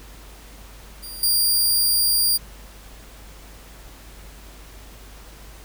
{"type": "tone with level steps", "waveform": "15% pulse", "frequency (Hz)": 4781, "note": "D8", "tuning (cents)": 30, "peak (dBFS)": [-27, -10], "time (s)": [1.02, 2.38], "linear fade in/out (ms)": 20, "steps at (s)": 1.23, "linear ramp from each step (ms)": 2, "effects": ["added 50 Hz sine -42 dBFS peak until 5.64 s", "pink hiss -46 dBFS RMS until 5.64 s"]}